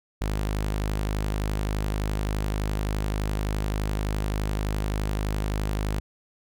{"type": "tone", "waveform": "sawtooth", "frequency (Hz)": 51.7, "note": "G#1", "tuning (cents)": -7, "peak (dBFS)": -21, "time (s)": [0.21, 6], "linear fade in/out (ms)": 5, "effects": []}